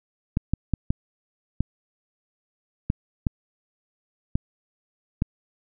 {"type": "clicks", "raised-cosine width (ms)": 5, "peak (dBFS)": -9, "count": 9, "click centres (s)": [0.371, 0.536, 0.737, 0.905, 1.606, 2.901, 3.268, 4.355, 5.221], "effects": []}